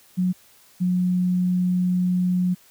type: tone pair in turn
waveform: sine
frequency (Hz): 182.4 / 180.83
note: F#3 / F#3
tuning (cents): -24 / -39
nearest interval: unison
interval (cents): 15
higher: first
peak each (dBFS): -18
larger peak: neither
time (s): 0.17-0.33 / 0.8-2.55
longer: second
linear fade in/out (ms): 20
effects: white hiss -54 dBFS RMS until 2.7 s